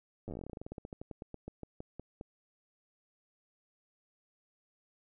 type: slowing click train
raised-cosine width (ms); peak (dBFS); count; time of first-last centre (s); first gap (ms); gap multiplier
2; -29; 30; 0.28-2.211; 9; 1.12
effects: none